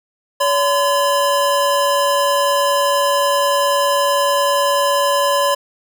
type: tone pair together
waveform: square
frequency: 568 / 1020.3 Hz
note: C#5 / C6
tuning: +42 / -44 cents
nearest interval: minor seventh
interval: 1014 cents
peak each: -17 dBFS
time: 0.4-5.55 s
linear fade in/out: 10 ms
effects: none